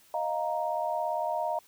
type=chord; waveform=sine; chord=Eb suspended second; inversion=none; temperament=just; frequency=622.3 / 700 / 933.4 Hz; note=Eb5 / F5 / Bb5; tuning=0 / +4 / +2 cents; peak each=-32 dBFS; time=0.14-1.59 s; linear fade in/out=2 ms; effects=white hiss -60 dBFS RMS until 1.67 s